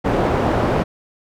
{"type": "low-pass noise", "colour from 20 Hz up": "white", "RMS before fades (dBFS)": -18, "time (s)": [0.04, 0.84], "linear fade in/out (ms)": 20, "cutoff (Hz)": 680, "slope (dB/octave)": 12, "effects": []}